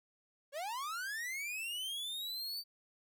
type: linear sweep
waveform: 45% pulse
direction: up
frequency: 531 to 4625 Hz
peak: -38 dBFS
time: 0.52-2.64 s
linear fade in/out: 50 ms
effects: none